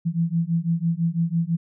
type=beating tone pair; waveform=sine; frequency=164.4 / 170.4 Hz; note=E3 / F3; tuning=-4 / -42 cents; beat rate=6 Hz; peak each=-23 dBFS; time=0.05-1.57 s; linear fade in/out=20 ms; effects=none